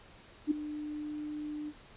sine tone with ADSR envelope, 299.9 Hz, D4, 36 cents sharp, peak -22 dBFS, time 0.47-1.73 s, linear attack 40 ms, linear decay 8 ms, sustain -14 dB, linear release 51 ms, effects pink hiss -56 dBFS RMS until 1.96 s + resampled to 8000 Hz

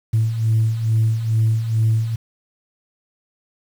sine beating tone pair, 109.7 / 112 Hz, A2 / A2, -5 / +31 cents, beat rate 2.3 Hz, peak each -21 / -15 dBFS, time 0.13-2.16 s, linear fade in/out 10 ms, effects tanh soft clip ceiling -10 dBFS + 7-bit

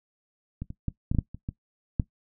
clicks, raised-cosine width 5 ms, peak -21 / -25 / -16 / -14 / -13 / -10 / -26 / -19 / -10 dBFS, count 9, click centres 0.62 / 0.704 / 0.883 / 1.115 / 1.148 / 1.187 / 1.346 / 1.489 / 1.998 s, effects noise-tail reverb RT60 0.1 s tail -17 dB re dry

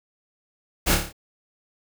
pink noise with echo, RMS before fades -20 dBFS, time 0.86-0.96 s, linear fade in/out 20 ms, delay 28 ms, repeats 6, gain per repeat -4 dB, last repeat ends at 1.128 s, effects none

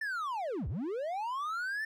triangle linear two-way sweep, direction down then up, 1800 to 56.2 to 1800 Hz, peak -31 dBFS, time 0.01-1.85 s, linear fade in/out 5 ms, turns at 0.68 s, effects none

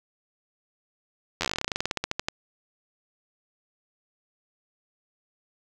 slowing click train, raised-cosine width 0.2 ms, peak -9 dBFS, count 24, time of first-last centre 1.41-2.285 s, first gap 11 ms, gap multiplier 1.1, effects none

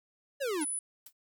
square exponential sweep, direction down, 587.3 to 277.2 Hz, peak -31 dBFS, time 0.4-0.65 s, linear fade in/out 20 ms
sine tone, 9970 Hz, D#9, 2 cents sharp, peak -32 dBFS, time 0.61-0.79 s, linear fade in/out 2 ms
blue noise with exponential decay, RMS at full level -42 dBFS, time 1.06-1.13 s, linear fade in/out 5 ms, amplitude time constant 15 ms
effects none

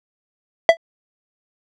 square tone with exponential decay, 664 Hz, E5, 12 cents sharp, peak -3 dBFS, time 0.69-0.77 s, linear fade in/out 1 ms, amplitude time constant 16 ms, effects low-pass 3000 Hz 12 dB/octave

